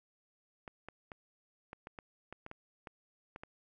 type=clicks; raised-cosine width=0.5 ms; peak=-30 dBFS; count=12; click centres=0.678 / 0.886 / 1.118 / 1.731 / 1.871 / 1.988 / 2.326 / 2.464 / 2.514 / 2.872 / 3.361 / 3.435 s; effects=none